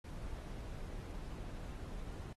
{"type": "noise", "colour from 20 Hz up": "brown", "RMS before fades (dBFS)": -45, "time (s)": [0.04, 2.33], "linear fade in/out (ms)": 5, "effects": ["AAC 32 kbps"]}